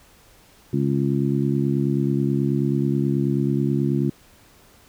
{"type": "harmonic tone", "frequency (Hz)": 69.3, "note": "C#2", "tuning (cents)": 0, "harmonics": [2, 3, 4, 5], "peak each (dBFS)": [-22, -24, -25, -26], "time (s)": [0.73, 4.1], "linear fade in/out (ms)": 5, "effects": ["pink hiss -53 dBFS RMS until 4.88 s"]}